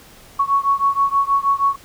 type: beating tone pair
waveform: sine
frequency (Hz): 1108.7 / 1115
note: C#6 / C#6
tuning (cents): 0 / +10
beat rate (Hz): 6.3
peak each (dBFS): -17 / -18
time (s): 0.39-1.76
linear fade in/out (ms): 10
effects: pink hiss -45 dBFS RMS until 1.84 s